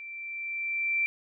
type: tone with level ramp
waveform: sine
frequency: 2346 Hz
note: D7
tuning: 2 cents flat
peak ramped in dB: -39 to -23 dBFS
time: 0-1.06 s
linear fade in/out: 0 ms
effects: none